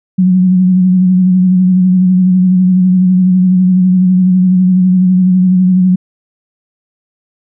sine tone with vibrato, 183.9 Hz, F#3, 10 cents flat, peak -5 dBFS, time 0.18-5.96 s, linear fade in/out 10 ms, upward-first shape sine, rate 12 Hz, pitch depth 35 cents each way, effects none

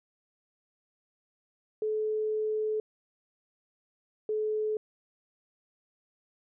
sine tone pair in turn, 431.1 / 429.6 Hz, A4 / A4, -35 / -41 cents, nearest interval unison, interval 6 cents, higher first, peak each -27 dBFS, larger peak neither, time 1.82-2.8 / 4.29-4.77 s, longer first, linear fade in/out 2 ms, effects none

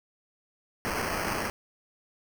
white noise with sample-and-hold, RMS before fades -31 dBFS, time 0.85-1.5 s, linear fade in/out 0 ms, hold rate 3675 Hz, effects none

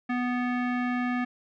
square tone with low-pass filter, 246.9 Hz, B3, in tune, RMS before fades -28 dBFS, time 0.09-1.25 s, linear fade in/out 10 ms, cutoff 2000 Hz, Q 2.6, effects none

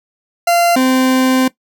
40% pulse tone pair in turn, 690 / 259.1 Hz, F5 / C4, -21 / -17 cents, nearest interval octave + perfect fourth, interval 1696 cents, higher first, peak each -9 dBFS, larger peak neither, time 0.47-0.76 / 0.76-1.48 s, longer second, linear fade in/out 5 ms, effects noise-tail reverb RT60 0.1 s tail -18 dB re dry

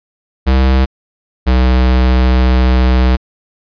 square tone pair in turn, 65.41 / 63.25 Hz, C2 / B1, 0 / +42 cents, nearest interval minor second, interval 58 cents, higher first, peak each -8 dBFS, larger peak neither, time 0.46-0.86 / 1.46-3.17 s, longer second, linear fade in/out 20 ms, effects resampled to 11025 Hz

